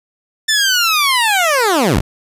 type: linear sweep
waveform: 15% pulse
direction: down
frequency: 1785 to 31 Hz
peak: -5 dBFS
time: 0.48-2.01 s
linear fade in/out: 10 ms
effects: resampled to 32000 Hz